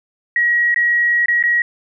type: tone with dropouts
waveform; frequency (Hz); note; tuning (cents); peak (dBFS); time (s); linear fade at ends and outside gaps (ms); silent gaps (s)
sine; 1905; A#6; +37; -12; 0.36-1.62; 2; 0.744-0.76 / 1.259-1.283 / 1.427-1.437
effects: none